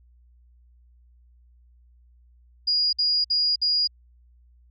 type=tone bursts; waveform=sine; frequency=4871 Hz; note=D#8; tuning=38 cents flat; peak=-19 dBFS; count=4; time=2.67-3.875 s; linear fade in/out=10 ms; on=260 ms; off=55 ms; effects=added 60 Hz sine -53 dBFS peak until 4.7 s